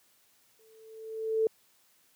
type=tone with exponential growth; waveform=sine; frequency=442.4 Hz; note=A4; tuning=9 cents sharp; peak=-21 dBFS; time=0.59-1.47 s; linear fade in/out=2 ms; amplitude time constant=190 ms; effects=white hiss -66 dBFS RMS until 2.15 s + high-pass 80 Hz 12 dB/octave